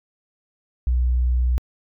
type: tone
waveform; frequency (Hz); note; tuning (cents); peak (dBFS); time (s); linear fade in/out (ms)
sine; 61.74; B1; 0; -15; 0.87-1.58; 0
effects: tanh soft clip ceiling -13 dBFS